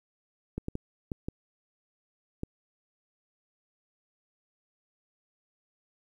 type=clicks; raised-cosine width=3 ms; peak=-20 dBFS; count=6; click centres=0.58 / 0.684 / 0.754 / 1.118 / 1.285 / 2.434 s; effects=10-bit